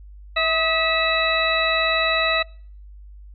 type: harmonic tone with a mistuned harmonic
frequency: 651 Hz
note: E5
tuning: 22 cents flat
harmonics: 1 / 2 / 3 / 4 / 6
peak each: -24 / -24 / -24 / -24 / -24 dBFS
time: 0.36-2.43 s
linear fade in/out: 10 ms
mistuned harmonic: 2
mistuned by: -45 cents
effects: noise-tail reverb RT60 0.5 s tail -26 dB re dry + added 50 Hz sine -39 dBFS peak until 3.34 s